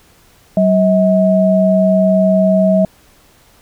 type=tone pair together; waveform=sine; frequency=190 / 639.7 Hz; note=F#3 / D#5; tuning=+46 / +48 cents; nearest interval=octave + major sixth; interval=2102 cents; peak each=-11 dBFS; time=0.57-2.85 s; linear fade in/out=2 ms; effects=pink hiss -49 dBFS RMS until 3.61 s